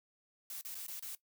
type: noise with dropouts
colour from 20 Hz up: blue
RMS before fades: -44 dBFS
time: 0.5-1.15 s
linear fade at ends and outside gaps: 2 ms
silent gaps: 0.612-0.649 / 0.746-0.752 / 0.866-0.881 / 0.996-1.024 s
effects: noise-tail reverb RT60 0.1 s tail -17 dB re dry